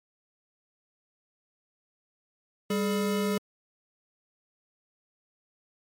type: tone pair together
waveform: square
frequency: 198.15 / 424 Hz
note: G3 / G#4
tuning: +19 / +36 cents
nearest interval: octave + minor second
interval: 1317 cents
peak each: -28 / -30 dBFS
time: 2.7-3.38 s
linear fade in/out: 5 ms
effects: MP3 64 kbps